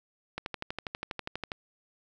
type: click train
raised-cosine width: 0.3 ms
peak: -18 dBFS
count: 15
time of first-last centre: 0.38-1.518 s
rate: 12.3 Hz
effects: none